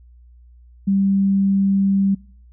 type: tone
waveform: sine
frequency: 196 Hz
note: G3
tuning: in tune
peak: -14 dBFS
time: 0.87-2.15 s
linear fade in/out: 10 ms
effects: noise-tail reverb RT60 0.6 s tail -26 dB re dry + added 60 Hz sine -44 dBFS peak until 2.52 s